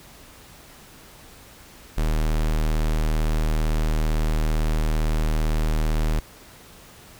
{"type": "tone", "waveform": "square", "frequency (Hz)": 38.89, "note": "D#1", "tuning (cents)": 0, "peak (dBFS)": -20, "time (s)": [1.97, 6.2], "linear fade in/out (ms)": 10, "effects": ["pink hiss -47 dBFS RMS until 7.19 s"]}